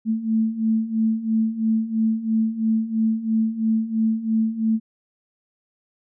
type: beating tone pair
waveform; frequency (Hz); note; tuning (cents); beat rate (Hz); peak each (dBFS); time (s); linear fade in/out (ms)
sine; 220 / 223; A3 / A3; 0 / +23; 3; -24 / -20; 0.05-4.8; 50
effects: none